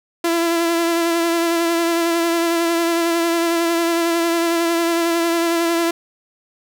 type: tone with vibrato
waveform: sawtooth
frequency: 336.6 Hz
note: E4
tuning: 36 cents sharp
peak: -12 dBFS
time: 0.24-5.91 s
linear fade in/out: 5 ms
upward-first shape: sine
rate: 11 Hz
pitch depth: 24 cents each way
effects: none